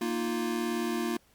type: chord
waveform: square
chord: Bb suspended fourth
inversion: none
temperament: equal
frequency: 233.1 / 311.1 / 349.2 Hz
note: Bb3 / Eb4 / F4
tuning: 0 / 0 / 0 cents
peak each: -33 / -37 / -33 dBFS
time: 0.01-1.17 s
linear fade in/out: 5 ms
effects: pink hiss -64 dBFS RMS until 1.34 s + Opus 48 kbps